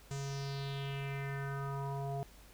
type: tone with low-pass filter sweep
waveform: square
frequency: 138.59 Hz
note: C#3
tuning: in tune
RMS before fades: -39 dBFS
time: 0.11-2.23 s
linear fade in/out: 0 ms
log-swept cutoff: 7400 to 660 Hz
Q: 3.7
effects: added 50 Hz sine -57 dBFS peak until 2.53 s + pink hiss -60 dBFS RMS until 2.53 s